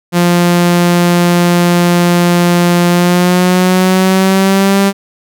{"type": "tone with pitch glide", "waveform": "sawtooth", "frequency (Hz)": [174.6, 197.12], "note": ["F3", "G3"], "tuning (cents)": [0, 10], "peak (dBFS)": -3, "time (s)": [0.12, 4.93], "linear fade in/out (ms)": 50, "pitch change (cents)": 210, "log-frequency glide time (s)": [2.89, 4.79], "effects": []}